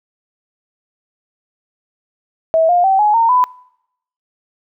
sine tone with pitch steps, 648 / 706.6 / 770.6 / 840.4 / 916.4 / 999.4 Hz, E5 / F5 / G5 / G#5 / A#5 / B5, -30 / +20 / -30 / +20 / -30 / +20 cents, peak -9 dBFS, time 2.54-3.44 s, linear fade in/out 0 ms, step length 150 ms, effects noise-tail reverb RT60 0.8 s tail -25 dB re dry

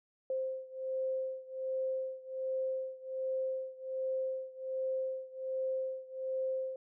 sine beating tone pair, 523.3 / 524.6 Hz, C5 / C5, 0 / +4 cents, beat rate 1.3 Hz, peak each -36 / -38 dBFS, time 0.3-6.76 s, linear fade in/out 2 ms, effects none

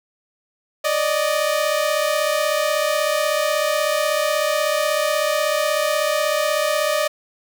sawtooth tone pair together, 579.7 / 616 Hz, D5 / D#5, -23 / -17 cents, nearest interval minor second, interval 106 cents, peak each -18 / -16 dBFS, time 0.84-7.08 s, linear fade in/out 10 ms, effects none

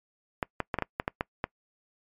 clicks, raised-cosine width 0.5 ms, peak -12 dBFS, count 9, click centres 0.428 / 0.603 / 0.742 / 0.787 / 0.823 / 0.999 / 1.079 / 1.209 / 1.441 s, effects noise-tail reverb RT60 0.1 s tail -24 dB re dry + MP3 96 kbps

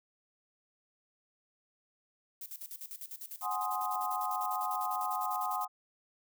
violet noise with tremolo, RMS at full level -43 dBFS, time 2.41-5.65 s, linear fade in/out 5 ms, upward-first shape square, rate 10 Hz, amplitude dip 80%
sine chord, Ab dominant seventh, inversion third, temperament equal with one note detuned, 735.7 / 830.6 / 1046.5 / 1244.5 Hz, Gb5 / Ab5 / C6 / Eb6, -10 / 0 / 0 / 0 cents, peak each -37 dBFS, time 3.41-5.68 s, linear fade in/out 50 ms
effects none

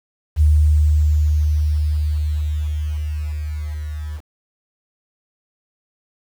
sine tone with level ramp, 75.8 Hz, D#2, 45 cents flat, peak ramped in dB -9 to -25 dBFS, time 0.36-4.21 s, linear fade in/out 50 ms, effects 7-bit

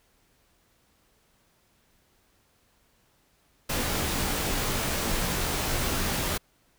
pink noise with comb filter, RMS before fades -28 dBFS, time 3.69-6.38 s, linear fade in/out 10 ms, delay 19 ms, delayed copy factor -0.7, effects pink hiss -66 dBFS RMS until 6.78 s

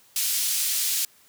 white band-pass noise, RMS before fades -25 dBFS, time 0.16-1.05 s, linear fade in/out 2 ms, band 3300 to 15000 Hz, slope 12 dB/octave, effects white hiss -57 dBFS RMS until 1.28 s

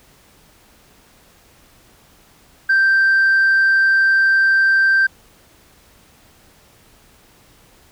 sine tone, 1568 Hz, G6, in tune, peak -9 dBFS, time 2.69-5.07 s, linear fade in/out 10 ms, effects tanh soft clip ceiling -9 dBFS + pink hiss -51 dBFS RMS until 7.91 s

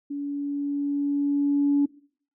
sine tone with level ramp, 285 Hz, C#4, 48 cents sharp, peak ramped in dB -28 to -16 dBFS, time 0.1-1.86 s, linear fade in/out 10 ms, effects noise-tail reverb RT60 0.5 s tail -21 dB re dry + tanh soft clip ceiling -13 dBFS

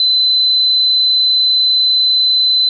sine tone, 4035 Hz, B7, 36 cents sharp, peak -9 dBFS, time 0-2.69 s, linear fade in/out 2 ms, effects none

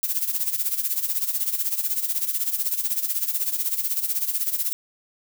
violet noise with tremolo, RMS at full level -22 dBFS, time 0.03-4.73 s, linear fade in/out 0 ms, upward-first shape sine, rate 16 Hz, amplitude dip 75%, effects none

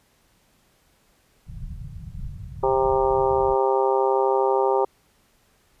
pink low-pass noise, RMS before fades -35 dBFS, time 1.46-3.57 s, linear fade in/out 50 ms, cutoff 170 Hz, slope 48 dB/octave
harmonic tone, 132.4 Hz, C3, 21 cents sharp, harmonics 3 / 4 / 5 / 6 / 7 / 8 / 9, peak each -21 / -24 / -33 / -25 / -25 / -38 / -32 dBFS, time 2.63-4.85 s, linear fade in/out 5 ms
effects pink hiss -62 dBFS RMS until 5.8 s + resampled to 32000 Hz

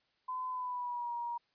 sine tone with pitch glide, 1017 to 948.9 Hz, C6 to A#5, -50 to +31 cents, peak -35 dBFS, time 0.28-1.38 s, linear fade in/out 10 ms, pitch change -119 cents, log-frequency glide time 0.49-1.13 s, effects white hiss -75 dBFS RMS until 1.54 s + resampled to 11025 Hz

